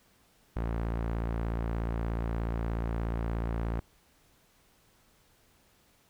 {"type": "tone with low-pass filter", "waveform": "sawtooth", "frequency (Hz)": 56.8, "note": "A#1", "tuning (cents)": -44, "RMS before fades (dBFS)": -32, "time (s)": [0.56, 3.8], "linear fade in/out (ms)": 5, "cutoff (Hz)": 1600, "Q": 0.79, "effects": ["pink hiss -65 dBFS RMS until 6.09 s"]}